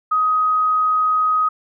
sine tone, 1257 Hz, D#6, 17 cents sharp, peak -14 dBFS, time 0.11-1.49 s, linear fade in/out 10 ms, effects none

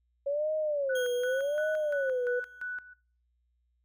sine tone with vibrato, 552 Hz, C#5, 7 cents flat, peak -27 dBFS, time 0.26-2.4 s, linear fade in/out 10 ms, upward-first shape sine, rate 0.86 Hz, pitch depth 210 cents each way
sine tone with tremolo, 1484 Hz, F#6, 5 cents sharp, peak -33 dBFS, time 0.89-2.94 s, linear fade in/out 10 ms, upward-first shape square, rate 2.9 Hz, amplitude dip 80%
sawtooth tone with exponential decay, 3237 Hz, G#7, 45 cents flat, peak -35 dBFS, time 0.95-2.75 s, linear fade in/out 5 ms, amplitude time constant 390 ms
effects noise-tail reverb RT60 0.4 s tail -22 dB re dry + added 60 Hz sine -70 dBFS peak until 3.84 s

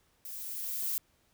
violet noise with level ramp, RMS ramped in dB -43 to -32 dBFS, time 0.25-0.98 s, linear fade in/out 0 ms, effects pink hiss -70 dBFS RMS until 1.33 s

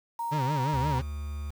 sine tone with pitch glide, 932.3 to 943.7 Hz, A#5 to A#5, 0 to +21 cents, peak -29 dBFS, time 0.19-0.99 s, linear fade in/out 5 ms, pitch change +21 cents, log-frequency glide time 0.35-0.74 s
40% pulse tone with vibrato, 138.59 Hz, C#3, in tune, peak -26 dBFS, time 0.31-1.02 s, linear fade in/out 20 ms, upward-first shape sine, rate 5.7 Hz, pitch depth 180 cents each way
triangle tone, 73.42 Hz, D2, in tune, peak -30 dBFS, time 0.73-1.51 s, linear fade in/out 10 ms
effects low-pass 6000 Hz 12 dB/octave + 8-bit

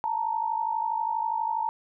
sine tone pair together, 879 / 931.3 Hz, A5 / A#5, -2 / -2 cents, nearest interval minor second, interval 100 cents, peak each -28 dBFS, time 0.04-1.69 s, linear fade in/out 0 ms, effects none

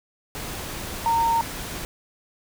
sine tone in noise, 920 Hz, A#5, 23 cents flat, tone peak -18 dBFS, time 1.06-1.41 s, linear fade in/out 0 ms, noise pink, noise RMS -33 dBFS, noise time 0.35-1.85 s, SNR +12 dB, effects none

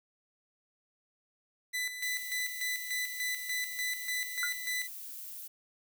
sawtooth tone with tremolo, 1996 Hz, B6, 18 cents sharp, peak -28 dBFS, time 1.73-4.88 s, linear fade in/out 20 ms, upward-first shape square, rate 3.4 Hz, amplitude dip 60%
violet noise, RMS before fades -44 dBFS, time 2.02-5.48 s, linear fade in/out 10 ms
sine tone with exponential decay, 1433 Hz, F6, 44 cents sharp, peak -28 dBFS, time 4.43-4.54 s, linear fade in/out 1 ms, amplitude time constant 22 ms
effects none

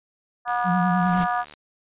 harmonic tone, 242.1 Hz, B3, 34 cents flat, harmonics 3 / 4 / 5 / 6 / 7, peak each -24 / -29 / -27 / -33 / -33 dBFS, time 0.45-1.45 s, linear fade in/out 50 ms
click train, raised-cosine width 0.2 ms, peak -25 dBFS, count 80, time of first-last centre 0.48-1.538 s, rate 74.7 Hz
sine tone with vibrato, 179.6 Hz, F3, 49 cents sharp, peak -20 dBFS, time 0.64-1.27 s, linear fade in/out 50 ms, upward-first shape sine, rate 9.8 Hz, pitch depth 58 cents each way
pink noise with exponential growth, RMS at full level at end -31 dBFS, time 0.68-1.24 s, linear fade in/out 0 ms, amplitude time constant 120 ms
effects resampled to 8000 Hz

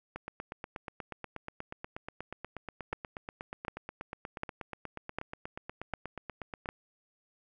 two click trains, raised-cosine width 0.5 ms, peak -24 / -18 dBFS, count 55 / 6, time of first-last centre 0.16-6.658 / 2.93-6.689 s, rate 8.31 / 1.33 Hz, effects none

